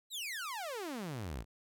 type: exponential sweep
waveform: sawtooth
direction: down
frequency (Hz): 4098 to 48.99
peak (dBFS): -35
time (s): 0.1-1.45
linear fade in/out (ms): 50
effects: none

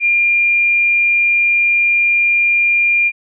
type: tone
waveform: sine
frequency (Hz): 2400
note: D7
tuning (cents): +37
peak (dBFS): -10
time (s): 0-3.12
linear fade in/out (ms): 50
effects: none

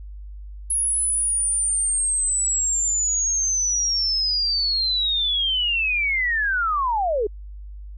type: linear sweep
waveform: sine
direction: down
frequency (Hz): 10548 to 392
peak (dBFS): -19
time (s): 0.7-7.27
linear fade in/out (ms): 5
effects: added 50 Hz sine -34 dBFS peak until 7.97 s

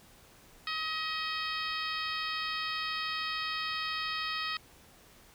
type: harmonic tone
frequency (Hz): 633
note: D#5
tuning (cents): +30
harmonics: 2 / 3 / 4 / 5 / 6 / 7 / 8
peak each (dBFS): -37 / -39 / -40 / -41 / -42 / -42 / -43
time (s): 0.67-4.57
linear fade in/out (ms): 2
effects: pink hiss -58 dBFS RMS until 5.34 s

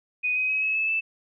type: tone with pitch steps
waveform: sine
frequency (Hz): 2489 / 2518 / 2547 / 2577 / 2607 / 2637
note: D#7 / D#7 / D#7 / E7 / E7 / E7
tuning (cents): 0 / +20 / +40 / -40 / -20 / 0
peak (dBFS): -22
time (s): 0.23-1.01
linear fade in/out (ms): 20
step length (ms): 130
effects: none

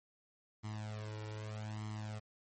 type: tone with flanger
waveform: sawtooth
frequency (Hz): 107.2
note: A2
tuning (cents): -45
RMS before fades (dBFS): -43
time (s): 0.63-2.2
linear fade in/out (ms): 20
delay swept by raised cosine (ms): 0.96 to 2.16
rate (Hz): 0.81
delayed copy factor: +0.95
effects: MP3 32 kbps

